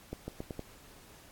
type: accelerating click train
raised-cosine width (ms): 2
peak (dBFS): -24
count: 5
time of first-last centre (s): 0.13-0.594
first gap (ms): 150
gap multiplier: 0.83
effects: pink hiss -56 dBFS RMS until 1.31 s + AAC 64 kbps